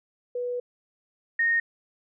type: tone pair in turn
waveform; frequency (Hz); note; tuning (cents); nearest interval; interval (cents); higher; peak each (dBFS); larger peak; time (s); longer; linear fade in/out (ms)
sine; 490.3 / 1851.1; B4 / A#6; -13 / -13; octave + major seventh; 2300; second; -27 / -20; second; 0.35-0.6 / 1.39-1.6; first; 5
effects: none